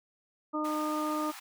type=harmonic tone; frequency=305 Hz; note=D#4; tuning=34 cents flat; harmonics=1 / 2 / 3 / 4; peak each=-32 / -37 / -39 / -34 dBFS; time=0.53-1.32 s; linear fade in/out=20 ms
type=high-pass noise; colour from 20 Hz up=pink; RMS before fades=-46 dBFS; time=0.64-1.4 s; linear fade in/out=10 ms; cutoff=730 Hz; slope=96 dB/octave
effects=none